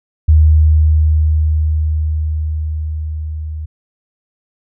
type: tone with level ramp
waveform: sine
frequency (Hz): 77.5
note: D#2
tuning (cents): -6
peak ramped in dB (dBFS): -4 to -21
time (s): 0.28-3.66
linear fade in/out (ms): 10
effects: none